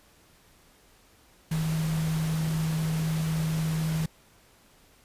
sine tone in noise, 159.1 Hz, D#3, 39 cents sharp, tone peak -25 dBFS, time 1.51-4.06 s, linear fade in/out 5 ms, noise pink, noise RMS -38 dBFS, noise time 1.51-4.06 s, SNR +10 dB, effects pink hiss -59 dBFS RMS until 5.04 s + resampled to 32000 Hz

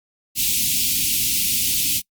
white band-stop noise, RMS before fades -20 dBFS, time 0.35-2.02 s, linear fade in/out 50 ms, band 300 to 2400 Hz, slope 48 dB/octave, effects noise-tail reverb RT60 0.1 s tail -23 dB re dry + Opus 48 kbps

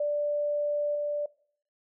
sine tone with level steps, 587.3 Hz, D5, in tune, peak -25 / -27 dBFS, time 0-1.26 s, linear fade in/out 5 ms, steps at 0.95 s, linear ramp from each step 2 ms, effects noise-tail reverb RT60 0.6 s tail -22 dB re dry

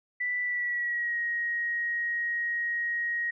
sine tone with pitch glide, 1975.5 to 1885.2 Hz, B6 to A#6, 0 to +19 cents, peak -27 dBFS, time 0.2-3.31 s, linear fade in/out 10 ms, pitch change -81 cents, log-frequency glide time 0.42-1.18 s, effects none

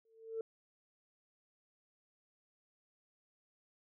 sine tone with exponential growth, 448.8 Hz, A4, 34 cents sharp, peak -33 dBFS, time 0.05-0.41 s, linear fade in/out 2 ms, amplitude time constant 77 ms, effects tanh soft clip ceiling -31 dBFS

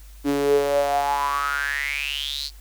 sawtooth tone with high-pass filter sweep, 141.8 Hz, C#3, 40 cents sharp, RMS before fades -23 dBFS, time 0.24-2.51 s, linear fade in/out 50 ms, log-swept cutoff 300 to 4500 Hz, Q 9.7, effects added 50 Hz sine -41 dBFS peak until 2.6 s + white hiss -53 dBFS RMS until 2.6 s

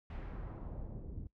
brown noise with low-pass filter sweep, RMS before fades -44 dBFS, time 0.1-1.27 s, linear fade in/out 2 ms, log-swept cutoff 2700 to 260 Hz, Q 1.1, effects noise-tail reverb RT60 0.1 s tail -20 dB re dry

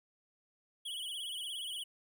square tone with vibrato, 3136 Hz, G7, in tune, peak -39 dBFS, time 0.85-1.84 s, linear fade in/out 10 ms, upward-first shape sine, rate 17 Hz, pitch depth 120 cents each way, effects none

